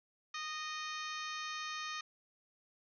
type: harmonic tone with a mistuned harmonic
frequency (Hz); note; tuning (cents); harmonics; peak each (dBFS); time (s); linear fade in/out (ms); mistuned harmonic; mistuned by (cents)
618; D#5; -12; 2 / 3 / 4 / 5 / 6 / 7 / 8 / 9 / 10; -43 / -46 / -47 / -51 / -49 / -51 / -55 / -55 / -52; 0.34-2.01; 5; 8; +49
effects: none